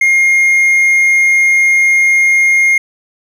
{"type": "tone", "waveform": "triangle", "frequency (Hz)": 2132, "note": "C7", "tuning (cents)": 32, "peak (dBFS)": -5, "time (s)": [0.01, 2.78], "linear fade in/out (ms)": 5, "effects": []}